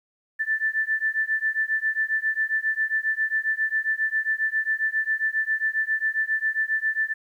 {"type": "beating tone pair", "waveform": "sine", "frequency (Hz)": [1760, 1767.4], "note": ["A6", "A6"], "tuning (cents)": [0, 7], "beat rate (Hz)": 7.4, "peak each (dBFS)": [-25, -25], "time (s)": [0.39, 7.14], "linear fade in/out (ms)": 20, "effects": ["10-bit"]}